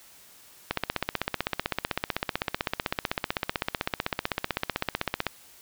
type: click train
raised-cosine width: 0.3 ms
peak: -9 dBFS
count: 73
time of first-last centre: 0.71-5.267 s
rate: 15.8 Hz
effects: white hiss -53 dBFS RMS until 5.61 s